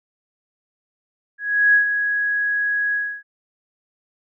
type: tone with ADSR envelope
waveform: sine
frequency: 1664 Hz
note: G#6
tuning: 3 cents sharp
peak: -10 dBFS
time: 1.38-3.23 s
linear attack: 360 ms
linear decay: 110 ms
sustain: -8 dB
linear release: 290 ms
effects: none